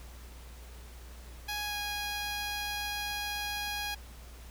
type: tone with pitch glide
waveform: 10% pulse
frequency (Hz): 830.6 to 824.4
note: G#5 to G#5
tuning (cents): 0 to -13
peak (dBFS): -25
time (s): 1.48-3.95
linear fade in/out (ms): 10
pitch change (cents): -13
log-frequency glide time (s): 1.66-1.75
effects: added 60 Hz sine -46 dBFS peak until 4.5 s + pink hiss -54 dBFS RMS until 4.5 s